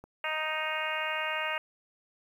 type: click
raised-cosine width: 1 ms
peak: -33 dBFS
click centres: 0.04 s
type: harmonic tone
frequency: 311.5 Hz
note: D#4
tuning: 2 cents sharp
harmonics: 2 / 3 / 4 / 5 / 6 / 7 / 8 / 9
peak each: -38 / -38 / -38 / -38 / -38 / -38 / -38 / -38 dBFS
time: 0.24-1.58 s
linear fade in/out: 2 ms
effects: 10-bit